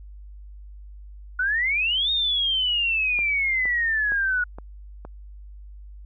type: exponential two-way sweep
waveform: sine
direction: up then down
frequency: 1449 to 3729 to 1449 Hz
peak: -20 dBFS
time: 1.39-4.44 s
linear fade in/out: 5 ms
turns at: 2.11 s
type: click train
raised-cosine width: 1 ms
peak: -24 dBFS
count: 5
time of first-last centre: 3.19-5.05 s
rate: 2.15 Hz
effects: added 50 Hz sine -39 dBFS peak until 6.05 s